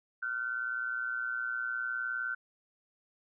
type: tone pair together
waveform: sine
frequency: 1396.9 / 1516.5 Hz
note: F6 / F#6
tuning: 0 / +42 cents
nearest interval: minor second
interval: 142 cents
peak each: -36 / -34 dBFS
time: 0.22-2.35 s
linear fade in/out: 10 ms
effects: none